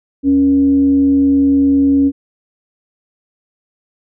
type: tone with frequency modulation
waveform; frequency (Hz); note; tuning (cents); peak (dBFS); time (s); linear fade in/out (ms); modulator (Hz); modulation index
sine; 277.2; C#4; 0; -8; 0.23-2.12; 50; 199; 0.22
effects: none